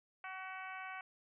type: harmonic tone with a mistuned harmonic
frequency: 376.5 Hz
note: F#4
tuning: 30 cents sharp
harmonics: 2 / 3 / 4 / 5 / 6 / 7 / 8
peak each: -49 / -50 / -49 / -54 / -51 / -55 / -64 dBFS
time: 0.24-1.01 s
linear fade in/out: 2 ms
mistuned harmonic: 5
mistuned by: +16 cents
effects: none